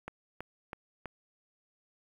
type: click train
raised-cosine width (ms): 0.5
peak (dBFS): -24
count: 4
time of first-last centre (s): 0.08-1.057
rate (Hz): 3.07
effects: 9-bit